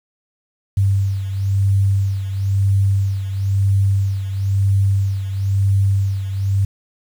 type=beating tone pair; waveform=sine; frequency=98 / 99 Hz; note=G2 / G2; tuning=0 / +18 cents; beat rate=1 Hz; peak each=-15 / -21 dBFS; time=0.77-6.65 s; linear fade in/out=5 ms; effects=7-bit